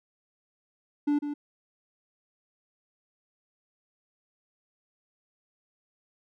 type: tone with echo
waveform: triangle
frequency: 291.7 Hz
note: D4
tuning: 12 cents flat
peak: -20 dBFS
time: 1.07-1.19 s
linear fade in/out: 10 ms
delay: 150 ms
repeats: 1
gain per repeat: -8 dB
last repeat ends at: 1.34 s
effects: none